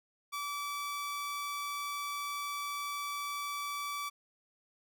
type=tone; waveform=sawtooth; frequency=1154 Hz; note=D6; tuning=31 cents flat; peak=-32 dBFS; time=0.32-4.1 s; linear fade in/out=20 ms; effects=none